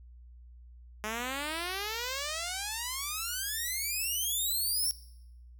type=exponential sweep; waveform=5% pulse; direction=up; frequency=210 to 5570 Hz; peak=-22 dBFS; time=1.04-4.91 s; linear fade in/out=0 ms; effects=noise-tail reverb RT60 0.8 s tail -19 dB re dry + added 60 Hz sine -49 dBFS peak until 5.59 s